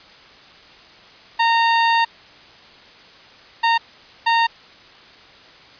sawtooth tone bursts at uneven times, 921 Hz, A#5, 21 cents flat, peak -10 dBFS, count 3, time 1.39-2.05 / 3.63-3.78 / 4.26-4.47 s, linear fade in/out 10 ms, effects white hiss -45 dBFS RMS until 5.79 s + resampled to 11025 Hz

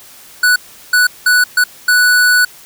square tone bursts at uneven times, 1480 Hz, F#6, in tune, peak -8 dBFS, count 5, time 0.43-0.56 / 0.93-1.07 / 1.26-1.44 / 1.57-1.64 / 1.88-2.45 s, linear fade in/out 5 ms, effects white hiss -39 dBFS RMS until 2.65 s

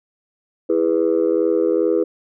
sine chord, E major, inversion none, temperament just, 329.6 / 412 / 494.4 Hz, E4 / G#4 / B4, 0 / -14 / +2 cents, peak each -18 dBFS, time 0.69-2.04 s, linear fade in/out 10 ms, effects tanh soft clip ceiling -8 dBFS

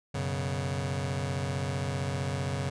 sawtooth chord, F# suspended fourth, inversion none, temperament just, 92.5 / 123.33 / 138.75 Hz, F#2 / B2 / C#3, 0 / -2 / +2 cents, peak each -30 / -32 / -28 dBFS, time 0.14-2.7 s, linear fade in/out 10 ms, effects resampled to 22050 Hz

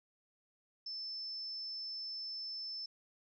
sine tone, 5280 Hz, E8, 2 cents sharp, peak -40 dBFS, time 0.86-2.86 s, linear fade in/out 5 ms, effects none

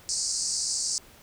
pink band-pass noise, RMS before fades -29 dBFS, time 0.09-0.98 s, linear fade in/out 0 ms, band 4500 to 9000 Hz, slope 96 dB/octave, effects pink hiss -53 dBFS RMS until 1.22 s

